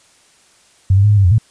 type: tone with pitch steps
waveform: sine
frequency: 95.4 / 99 / 104.5 / 103.9 / 98.6 / 88.4 / 111.3 Hz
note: G2 / G2 / G#2 / G#2 / G2 / F2 / A2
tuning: -47 / +18 / +11 / +1 / +11 / +22 / +20 cents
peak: -7 dBFS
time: 0.9-1.383 s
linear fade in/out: 5 ms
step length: 69 ms
effects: white hiss -51 dBFS RMS until 1.5 s + resampled to 22050 Hz